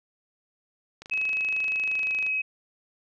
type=click train; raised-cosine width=0.2 ms; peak=-24 dBFS; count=33; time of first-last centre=1.02-2.265 s; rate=25.7 Hz
type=tone with pitch glide; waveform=sine; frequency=2564 to 2548 Hz; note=E7 to D#7; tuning=-49 to +41 cents; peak=-24 dBFS; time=1.11-2.42 s; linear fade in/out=10 ms; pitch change=-10 cents; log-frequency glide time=1.79-2.18 s
effects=none